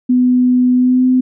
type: tone with pitch glide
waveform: sine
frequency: 250 to 255.1 Hz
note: B3 to C4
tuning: +21 to -44 cents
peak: -8 dBFS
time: 0.09-1.21 s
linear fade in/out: 10 ms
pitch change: +35 cents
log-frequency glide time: 0.74-1.06 s
effects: none